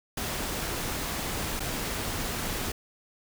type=noise with dropouts; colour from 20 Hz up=pink; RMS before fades=-32 dBFS; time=0.17-2.72 s; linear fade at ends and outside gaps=5 ms; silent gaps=1.596-1.603 s; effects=none